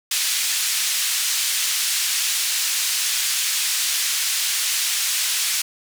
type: band-pass noise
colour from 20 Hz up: white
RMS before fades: -22 dBFS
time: 0.11-5.62 s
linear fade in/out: 5 ms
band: 2200 to 8800 Hz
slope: 12 dB/octave
effects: none